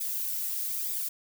violet noise with flanger, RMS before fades -32 dBFS, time 0-1.09 s, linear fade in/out 10 ms, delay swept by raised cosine 0.69 to 2.89 ms, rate 1.1 Hz, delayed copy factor -0.55, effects none

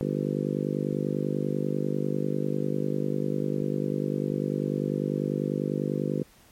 harmonic tone, 50.1 Hz, G1, 38 cents sharp, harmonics 3 / 4 / 5 / 6 / 7 / 8 / 9 / 10, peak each -31 / -32 / -33 / -34 / -34 / -35 / -36 / -36 dBFS, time 0.01-6.23 s, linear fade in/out 0 ms, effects pink hiss -57 dBFS RMS until 6.51 s + MP3 64 kbps

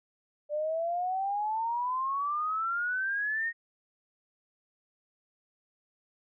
sine exponential sweep, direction up, 587.3 to 1874 Hz, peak -28 dBFS, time 0.49-3.53 s, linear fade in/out 50 ms, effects none

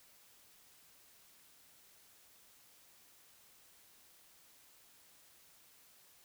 silence, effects white hiss -64 dBFS RMS until 6.24 s

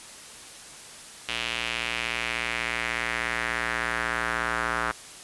square tone with band-pass filter sweep, 58.27 Hz, A#1, in tune, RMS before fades -29 dBFS, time 1.28-4.92 s, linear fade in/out 10 ms, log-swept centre 2900 to 1400 Hz, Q 2.6, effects white hiss -44 dBFS RMS until 5.23 s + resampled to 24000 Hz

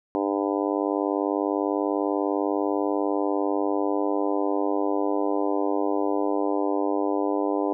harmonic tone, 100.1 Hz, G2, 37 cents sharp, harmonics 3 / 4 / 5 / 6 / 7 / 8 / 9 / 10, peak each -26 / -28 / -30 / -32 / -33 / -34 / -35 / -36 dBFS, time 0.15-7.73 s, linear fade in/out 0 ms, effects none

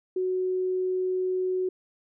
sine tone, 370 Hz, F#4, in tune, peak -24 dBFS, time 0.16-1.69 s, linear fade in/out 5 ms, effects none

